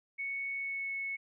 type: tone with pitch glide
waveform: sine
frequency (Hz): 2217 to 2202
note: C#7 to C#7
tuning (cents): 0 to -12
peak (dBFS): -34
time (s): 0.18-1.17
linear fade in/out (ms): 20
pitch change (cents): -12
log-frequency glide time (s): 0.54-0.92
effects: none